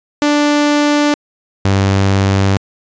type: tone pair in turn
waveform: sawtooth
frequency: 293.7 / 97.62 Hz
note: D4 / G2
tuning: 0 / -7 cents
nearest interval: octave + perfect fifth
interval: 1907 cents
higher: first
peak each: -6 dBFS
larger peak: neither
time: 0.22-1.14 / 1.65-2.57 s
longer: neither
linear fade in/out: 0 ms
effects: resampled to 16000 Hz